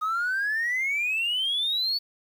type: exponential sweep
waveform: triangle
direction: up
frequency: 1244.5 to 4500 Hz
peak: -21 dBFS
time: 0.01-1.99 s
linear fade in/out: 20 ms
effects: tanh soft clip ceiling -20 dBFS + 9-bit